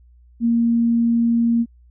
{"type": "tone", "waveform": "sine", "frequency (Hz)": 233.1, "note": "A#3", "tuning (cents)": 0, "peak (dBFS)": -14, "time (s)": [0.4, 1.66], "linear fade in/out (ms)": 50, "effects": ["added 60 Hz sine -47 dBFS peak until 1.9 s"]}